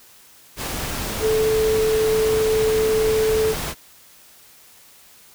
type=tone in noise; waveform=sine; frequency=437.3 Hz; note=A4; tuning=11 cents flat; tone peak=-16 dBFS; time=1.2-3.55 s; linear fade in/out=50 ms; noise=pink; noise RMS=-27 dBFS; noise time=0.56-3.75 s; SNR=+8 dB; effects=white hiss -49 dBFS RMS until 5.34 s